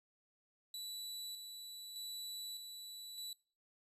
sawtooth tone with tremolo, 3951 Hz, B7, in tune, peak -40 dBFS, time 0.74-3.33 s, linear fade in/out 2 ms, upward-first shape square, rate 0.82 Hz, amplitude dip 40%, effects noise-tail reverb RT60 0.4 s tail -23 dB re dry + resampled to 32000 Hz

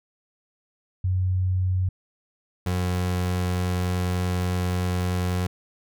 sine / 30% pulse tone pair in turn, 92.5 / 90.34 Hz, F#2 / F#2, 0 / -41 cents, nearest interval unison, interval 41 cents, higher first, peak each -20 dBFS, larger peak neither, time 1.04-1.89 / 2.66-5.47 s, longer second, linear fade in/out 5 ms, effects none

